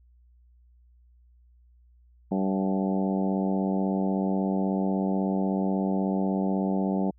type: harmonic tone with a mistuned harmonic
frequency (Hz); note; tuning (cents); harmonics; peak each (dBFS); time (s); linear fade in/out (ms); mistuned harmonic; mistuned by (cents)
96.3; G2; -30; 2 / 3 / 4 / 5 / 6 / 7 / 8 / 9; -25 / -31 / -34 / -37 / -37 / -37 / -38 / -40; 2.31-7.11; 10; 8; -32
effects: added 60 Hz sine -55 dBFS peak until 7.18 s